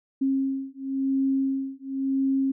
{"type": "beating tone pair", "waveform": "sine", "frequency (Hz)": [268.9, 269.85], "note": ["C4", "C#4"], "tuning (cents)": [47, -46], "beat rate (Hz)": 0.95, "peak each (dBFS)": [-26, -26], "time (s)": [0.21, 2.52], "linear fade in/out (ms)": 10, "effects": []}